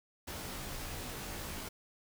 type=noise with comb filter; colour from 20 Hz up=pink; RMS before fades=-42 dBFS; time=0.27-1.69 s; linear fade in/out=10 ms; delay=18 ms; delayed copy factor=-1; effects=none

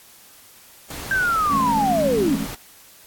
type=noise; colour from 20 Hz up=pink; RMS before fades=-33 dBFS; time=0.9-2.55 s; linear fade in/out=5 ms
type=linear sweep; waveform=sine; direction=down; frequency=1593 to 246.9 Hz; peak=-17 dBFS; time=1.11-2.35 s; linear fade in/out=2 ms
type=chord; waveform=sine; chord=A major seventh; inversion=second; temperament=just; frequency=165 / 206.2 / 220 / 275 Hz; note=E3 / G#3 / A3 / C#4; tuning=+2 / -12 / 0 / -14 cents; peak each=-30 / -29 / -28 / -26 dBFS; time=1.48-2.48 s; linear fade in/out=50 ms
effects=white hiss -48 dBFS RMS until 3.06 s + AAC 64 kbps

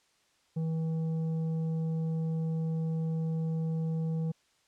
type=tone with tanh clipping; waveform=triangle; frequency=161.4 Hz; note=E3; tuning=36 cents flat; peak=-30 dBFS; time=0.56-4.32 s; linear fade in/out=10 ms; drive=11 dB; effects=white hiss -69 dBFS RMS until 4.67 s + low-pass 7000 Hz 12 dB/octave

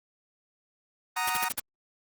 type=chord; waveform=25% pulse; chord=D# minor; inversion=first; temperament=equal; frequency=740 / 932.3 / 1244.5 Hz; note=F#5 / A#5 / D#6; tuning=0 / 0 / 0 cents; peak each=-30 / -26 / -28 dBFS; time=1.16-1.49 s; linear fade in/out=10 ms
type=noise bursts; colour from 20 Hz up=white; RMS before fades=-29 dBFS; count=5; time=1.27-1.599 s; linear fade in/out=5 ms; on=25 ms; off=51 ms
effects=Opus 24 kbps

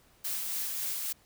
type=noise with tremolo; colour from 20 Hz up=blue; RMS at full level=-33 dBFS; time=0.24-1.13 s; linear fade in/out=10 ms; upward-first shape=sine; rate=3.6 Hz; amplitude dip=25%; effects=pink hiss -63 dBFS RMS until 1.25 s

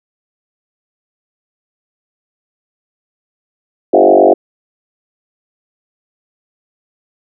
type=tone with frequency modulation; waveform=sine; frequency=524 Hz; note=C5; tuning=2 cents sharp; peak=-4 dBFS; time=3.93-4.34 s; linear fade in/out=10 ms; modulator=48.3 Hz; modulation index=4.2; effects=none

